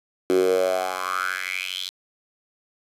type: tone with high-pass filter sweep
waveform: 10% pulse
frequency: 92.5 Hz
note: F#2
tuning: in tune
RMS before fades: -24 dBFS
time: 0.3-1.89 s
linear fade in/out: 0 ms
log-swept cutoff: 330 to 3800 Hz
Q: 6.2
effects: resampled to 32000 Hz + 8-bit